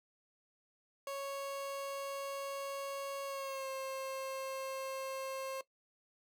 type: tone with pitch glide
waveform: 30% pulse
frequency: 553 to 532.9 Hz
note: C#5 to C5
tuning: -4 to +32 cents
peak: -36 dBFS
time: 1.07-5.61 s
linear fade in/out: 2 ms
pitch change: -64 cents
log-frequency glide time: 3.25-3.69 s
effects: noise-tail reverb RT60 0.1 s tail -18 dB re dry